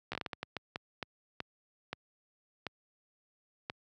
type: slowing click train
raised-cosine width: 0.3 ms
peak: -20 dBFS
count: 15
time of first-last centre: 0.12-3.699 s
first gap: 13 ms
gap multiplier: 1.4
effects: high-pass 80 Hz 12 dB/octave